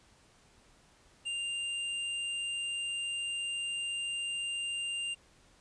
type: tone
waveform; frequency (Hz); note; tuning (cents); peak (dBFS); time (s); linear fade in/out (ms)
square; 2794; F7; 0; -34; 1.25-5.15; 20
effects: pink hiss -63 dBFS RMS until 5.6 s + resampled to 22050 Hz